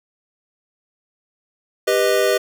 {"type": "chord", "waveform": "square", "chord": "G augmented", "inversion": "none", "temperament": "equal with one note detuned", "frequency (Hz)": [395.6, 493.9, 622.3], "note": ["G4", "B4", "D#5"], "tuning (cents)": [16, 0, 0], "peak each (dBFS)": -20, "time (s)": [1.87, 2.38], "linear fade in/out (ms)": 10, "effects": []}